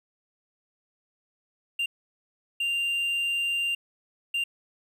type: tone bursts at uneven times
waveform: triangle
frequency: 2786 Hz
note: F7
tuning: 5 cents flat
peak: -23 dBFS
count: 3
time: 1.79-1.86 / 2.6-3.75 / 4.34-4.44 s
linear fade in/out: 5 ms
effects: 10-bit